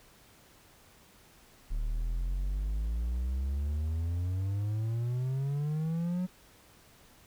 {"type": "exponential sweep", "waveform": "triangle", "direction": "up", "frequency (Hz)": [36.06, 185], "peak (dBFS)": -27, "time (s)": [1.7, 6.27], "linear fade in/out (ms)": 20, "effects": ["pink hiss -59 dBFS RMS until 7.26 s"]}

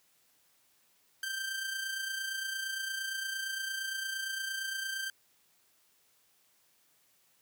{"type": "tone with amplitude modulation", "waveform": "sawtooth", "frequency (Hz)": 1568, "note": "G6", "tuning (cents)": 0, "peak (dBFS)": -29, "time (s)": [1.23, 5.1], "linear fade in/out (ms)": 2, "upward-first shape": "sine", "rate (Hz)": 28.7, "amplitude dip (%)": 45, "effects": ["white hiss -69 dBFS RMS until 7.41 s", "high-pass 80 Hz 12 dB/octave"]}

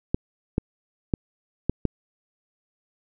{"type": "clicks", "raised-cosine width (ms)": 3, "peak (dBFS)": -8, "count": 5, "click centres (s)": [0.145, 0.581, 1.138, 1.696, 1.853], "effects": []}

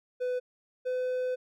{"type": "tone pair in turn", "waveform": "triangle", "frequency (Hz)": [499.8, 505.9], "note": ["B4", "B4"], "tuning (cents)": [21, 42], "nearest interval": "unison", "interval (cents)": 21, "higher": "second", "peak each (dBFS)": -26, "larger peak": "neither", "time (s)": [[0.2, 0.4], [0.85, 1.36]], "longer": "second", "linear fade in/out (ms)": 20, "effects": []}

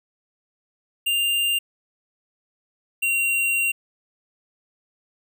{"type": "tone pair in turn", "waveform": "square", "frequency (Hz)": [2794, 2754], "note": ["F7", "F7"], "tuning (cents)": [0, -25], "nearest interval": "unison", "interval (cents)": 25, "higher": "first", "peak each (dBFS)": -20, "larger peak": "neither", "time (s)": [[1.06, 1.59], [3.02, 3.72]], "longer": "second", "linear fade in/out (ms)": 10, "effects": []}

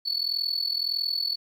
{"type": "tone with amplitude modulation", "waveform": "sine", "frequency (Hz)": 4435, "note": "C#8", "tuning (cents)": 0, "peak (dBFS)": -19, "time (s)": [0.05, 1.36], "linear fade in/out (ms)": 20, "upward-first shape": "sine", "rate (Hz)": 41.7, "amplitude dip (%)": 90, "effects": ["tanh soft clip ceiling -21 dBFS", "10-bit"]}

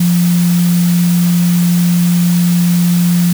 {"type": "tone in noise", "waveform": "sine", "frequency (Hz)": 174.61, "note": "F3", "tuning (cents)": 0, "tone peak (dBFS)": -8, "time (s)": [0, 3.33], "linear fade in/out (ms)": 5, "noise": "white", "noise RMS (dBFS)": -24, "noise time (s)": [0, 3.33], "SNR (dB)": 13, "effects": []}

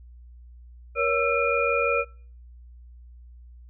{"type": "tone cluster", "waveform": "sine", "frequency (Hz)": [474, 560, 1334, 2426], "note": ["A#4", "C#5", "E6", "D#7"], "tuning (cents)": [29, 18, 20, -44], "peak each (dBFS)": -26, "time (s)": [0.95, 2.05], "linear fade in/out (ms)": 50, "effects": ["noise-tail reverb RT60 0.5 s tail -26 dB re dry", "added 60 Hz sine -44 dBFS peak until 3.69 s"]}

